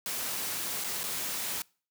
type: noise with dropouts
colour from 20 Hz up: white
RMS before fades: -34 dBFS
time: 0.06-1.62 s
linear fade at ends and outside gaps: 1 ms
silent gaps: 0.84-0.844 / 1.033-1.038 s
effects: noise-tail reverb RT60 0.4 s tail -25 dB re dry + high-pass 100 Hz 12 dB/octave